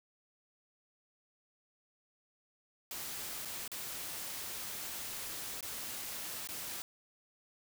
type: noise with dropouts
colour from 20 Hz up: white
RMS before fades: -42 dBFS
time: 2.91-6.82 s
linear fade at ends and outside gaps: 1 ms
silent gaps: 3.45-3.455 / 3.678-3.717 / 5.608-5.627 / 6.473-6.488 s
effects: none